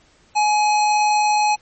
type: tone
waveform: square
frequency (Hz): 842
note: G#5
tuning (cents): +24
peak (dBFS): -15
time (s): 0.35-1.56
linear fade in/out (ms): 20
effects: pink hiss -55 dBFS RMS until 1.61 s + MP3 32 kbps